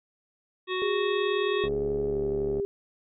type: harmonic tone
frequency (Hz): 370.6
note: F#4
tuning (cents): +3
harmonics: 1 / 3 / 5 / 7 / 9 / 10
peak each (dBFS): -29 / -34 / -36 / -37 / -39 / -39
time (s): 0.67-1.69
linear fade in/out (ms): 50
type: tone with pitch glide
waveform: sine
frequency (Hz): 410 to 399.7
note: G#4 to G4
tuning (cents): -22 to +34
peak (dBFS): -26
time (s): 0.82-2.65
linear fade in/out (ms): 0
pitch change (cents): -44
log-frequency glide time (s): 2.09-2.17
type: click train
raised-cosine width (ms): 2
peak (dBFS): -22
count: 70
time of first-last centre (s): 1.64-2.598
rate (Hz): 72
effects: none